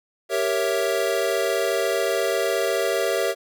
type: chord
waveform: square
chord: G diminished seventh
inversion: none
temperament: equal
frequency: 392 / 466.2 / 554.4 / 659.3 Hz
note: G4 / Bb4 / Db5 / Fb5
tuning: 0 / 0 / 0 / 0 cents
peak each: -27 dBFS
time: 0.29-3.35 s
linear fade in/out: 50 ms
effects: none